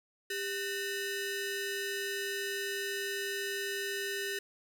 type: ring-modulated tone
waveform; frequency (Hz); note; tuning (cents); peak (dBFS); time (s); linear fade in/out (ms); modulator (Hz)
sawtooth; 1108; C#6; -1; -27; 0.3-4.39; 5; 710
effects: none

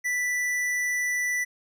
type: tone with tanh clipping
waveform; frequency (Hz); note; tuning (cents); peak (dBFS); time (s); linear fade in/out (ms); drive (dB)
sine; 1975.5; B6; 0; -26; 0.04-1.45; 20; 15
effects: none

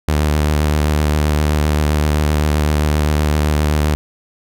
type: tone with vibrato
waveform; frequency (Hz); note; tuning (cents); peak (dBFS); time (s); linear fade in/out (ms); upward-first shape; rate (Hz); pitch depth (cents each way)
sawtooth; 75.3; D2; +44; -9; 0.08-3.95; 0; square; 7.7; 21
effects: none

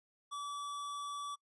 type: tone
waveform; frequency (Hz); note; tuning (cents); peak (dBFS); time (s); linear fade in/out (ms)
square; 1151; D6; -35; -40; 0.31-1.36; 20
effects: noise-tail reverb RT60 0.1 s tail -26 dB re dry + resampled to 24000 Hz

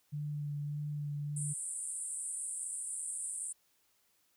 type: tone with vibrato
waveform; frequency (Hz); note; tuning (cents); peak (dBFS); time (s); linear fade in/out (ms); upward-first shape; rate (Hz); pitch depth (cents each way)
sine; 146.83; D3; 0; -35; 0.12-1.54; 20; sine; 1.7; 17
type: band-pass noise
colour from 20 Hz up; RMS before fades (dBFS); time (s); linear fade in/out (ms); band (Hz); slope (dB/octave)
white; -40; 1.36-3.53; 10; 8200 to 9600; 96
effects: white hiss -73 dBFS RMS until 4.36 s

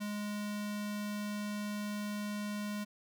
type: tone with notch filter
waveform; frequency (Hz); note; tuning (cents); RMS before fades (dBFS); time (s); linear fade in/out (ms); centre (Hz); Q
square; 207.7; G#3; 0; -38; 0-2.85; 20; 420; 0.78
effects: none

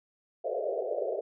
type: band-pass noise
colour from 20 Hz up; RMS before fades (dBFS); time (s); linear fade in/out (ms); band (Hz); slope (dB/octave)
white; -32; 0.44-1.21; 10; 380 to 680; 96
effects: none

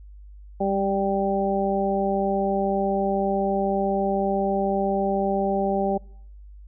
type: harmonic tone with a mistuned harmonic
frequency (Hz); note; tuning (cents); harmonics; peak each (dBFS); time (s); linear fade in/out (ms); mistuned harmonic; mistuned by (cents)
196; G3; 0; 1 / 2 / 3 / 4; -26 / -26 / -26 / -26; 0.6-5.98; 10; 1; +17
effects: noise-tail reverb RT60 0.7 s tail -25 dB re dry + added 50 Hz sine -41 dBFS peak until 6.67 s

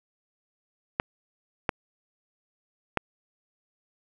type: clicks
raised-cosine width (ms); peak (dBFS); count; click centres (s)
0.5; -8; 3; 0.999 / 1.692 / 2.973
effects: 8-bit

